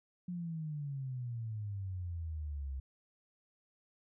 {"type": "exponential sweep", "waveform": "sine", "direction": "down", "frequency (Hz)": [180.6, 65.41], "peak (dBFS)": -37, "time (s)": [0.28, 2.8], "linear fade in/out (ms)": 5, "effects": []}